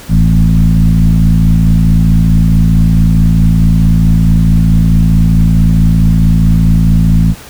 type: tone with frequency modulation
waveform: sine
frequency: 108.5 Hz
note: A2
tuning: 24 cents flat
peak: -4 dBFS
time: 0.08-7.35 s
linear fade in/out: 50 ms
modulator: 55.4 Hz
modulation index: 1.7
effects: pink hiss -32 dBFS RMS until 7.49 s